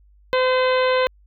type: harmonic tone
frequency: 512 Hz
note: C5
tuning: 38 cents flat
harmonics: 1 / 2 / 3 / 4 / 5 / 6 / 7 / 8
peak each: -17 / -23 / -27 / -29 / -31 / -33 / -34 / -35 dBFS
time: 0.33-1.07 s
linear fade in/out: 0 ms
effects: added 50 Hz sine -50 dBFS peak until 1.26 s